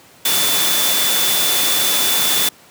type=tone in noise; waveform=sine; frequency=3495 Hz; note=A7; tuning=12 cents flat; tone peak=-20 dBFS; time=0.25-2.49 s; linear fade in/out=5 ms; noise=white; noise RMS=-17 dBFS; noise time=0.25-2.49 s; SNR=-6 dB; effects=pink hiss -46 dBFS RMS until 2.7 s + high-pass 150 Hz 12 dB/octave